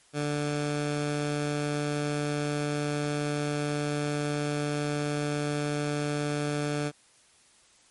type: tone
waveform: 15% pulse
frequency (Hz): 147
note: D3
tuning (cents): +2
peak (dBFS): -21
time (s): 0.13-6.92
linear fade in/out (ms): 50
effects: white hiss -60 dBFS RMS until 7.9 s + MP3 48 kbps